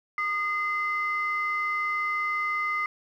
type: tone pair together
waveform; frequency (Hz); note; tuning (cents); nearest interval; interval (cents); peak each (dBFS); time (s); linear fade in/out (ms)
sine; 1225.7 / 2060; D#6 / C7; -26 / -28; major sixth; 898; -27; 0.18-2.86; 2
effects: tanh soft clip ceiling -19 dBFS + 10-bit